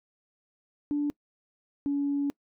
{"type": "tone pair in turn", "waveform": "sine", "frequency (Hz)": [291.5, 283.5], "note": ["D4", "C#4"], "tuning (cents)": [-13, 39], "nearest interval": "unison", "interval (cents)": 48, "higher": "first", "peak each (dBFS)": -24, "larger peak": "neither", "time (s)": [[0.91, 1.1], [1.86, 2.3]], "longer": "second", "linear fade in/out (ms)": 0, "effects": ["noise-tail reverb RT60 0.1 s tail -24 dB re dry", "tanh soft clip ceiling -20 dBFS"]}